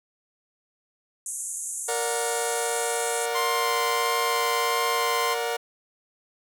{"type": "band-pass noise", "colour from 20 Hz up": "pink", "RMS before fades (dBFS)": -33, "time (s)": [1.26, 3.26], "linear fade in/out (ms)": 2, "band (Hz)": [6500, 11000], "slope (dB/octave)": 96}
{"type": "chord", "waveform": "sawtooth", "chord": "Bb augmented", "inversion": "none", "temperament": "just", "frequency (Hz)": [466.2, 582.7, 728.4], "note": ["Bb4", "D5", "F#5"], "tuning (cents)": [0, -14, -27], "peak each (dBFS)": [-24, -30, -27], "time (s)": [1.88, 5.57], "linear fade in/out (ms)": 10}
{"type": "tone with vibrato", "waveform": "sawtooth", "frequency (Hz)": 1050, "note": "C6", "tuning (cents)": 6, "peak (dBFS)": -21, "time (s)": [3.34, 5.35], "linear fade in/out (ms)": 20, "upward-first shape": "sine", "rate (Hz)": 1.5, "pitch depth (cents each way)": 12}
{"effects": []}